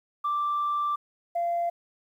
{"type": "tone pair in turn", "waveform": "sine", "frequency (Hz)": [1174.7, 688.7], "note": ["D6", "F5"], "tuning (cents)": [0, -24], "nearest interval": "major sixth", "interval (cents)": 924, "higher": "first", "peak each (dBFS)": -23, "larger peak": "neither", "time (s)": [[0.24, 0.96], [1.35, 1.7]], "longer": "first", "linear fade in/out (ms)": 10, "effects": ["tanh soft clip ceiling -21 dBFS", "10-bit"]}